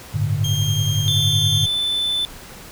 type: chord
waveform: sine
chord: G suspended second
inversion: none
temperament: equal with one note detuned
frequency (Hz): 99.37 / 110 / 146.83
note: G2 / A2 / D3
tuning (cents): +24 / 0 / 0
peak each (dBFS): -22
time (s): 0.14-1.66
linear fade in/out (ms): 10
type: tone with pitch glide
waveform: 30% pulse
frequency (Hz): 3208 to 3190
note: G7 to G7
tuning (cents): +39 to +30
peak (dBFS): -21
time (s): 0.44-1.66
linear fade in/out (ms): 5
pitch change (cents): -9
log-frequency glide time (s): 1.12-1.39
type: tone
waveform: triangle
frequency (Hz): 3520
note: A7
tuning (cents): 0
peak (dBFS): -17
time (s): 1.08-2.25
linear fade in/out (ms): 0
effects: pink hiss -39 dBFS RMS until 2.71 s